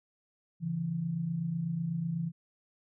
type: tone pair together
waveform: sine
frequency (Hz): 140 / 168.05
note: C#3 / E3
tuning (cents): +18 / +34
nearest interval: minor third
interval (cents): 316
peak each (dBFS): -37 / -31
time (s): 0.6-2.32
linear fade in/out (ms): 50
effects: none